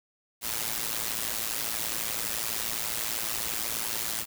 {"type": "noise with amplitude modulation", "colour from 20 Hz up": "white", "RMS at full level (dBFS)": -28, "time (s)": [0.41, 4.26], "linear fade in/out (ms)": 50, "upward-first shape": "sine", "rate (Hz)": 112, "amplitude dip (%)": 80, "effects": []}